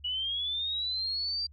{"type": "linear sweep", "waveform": "sine", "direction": "up", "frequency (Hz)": [2914, 4731], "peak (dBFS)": -29, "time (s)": [0.04, 1.47], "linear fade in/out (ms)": 10, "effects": ["added 72 Hz sine -50 dBFS peak until 1.52 s", "MP3 64 kbps"]}